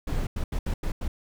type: noise bursts at uneven times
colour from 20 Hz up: brown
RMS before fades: -27 dBFS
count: 6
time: 0.07-0.27 / 0.36-0.44 / 0.52-0.59 / 0.66-0.74 / 0.83-0.92 / 1.01-1.08 s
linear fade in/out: 5 ms
effects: none